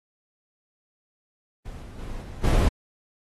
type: noise with level steps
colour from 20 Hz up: brown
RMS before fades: -38 / -40 / -35 / -38 / -19 dBFS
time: 1.65-2.69 s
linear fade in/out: 10 ms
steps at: 1.82 / 1.98 / 2.21 / 2.43 s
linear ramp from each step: 20 ms
effects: AAC 32 kbps